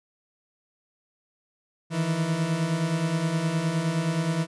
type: beating tone pair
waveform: 40% pulse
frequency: 155.56 / 165.16 Hz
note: D#3 / E3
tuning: 0 / +4 cents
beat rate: 9.6 Hz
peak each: -29 / -24 dBFS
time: 1.9-4.47 s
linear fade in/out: 50 ms
effects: resampled to 24000 Hz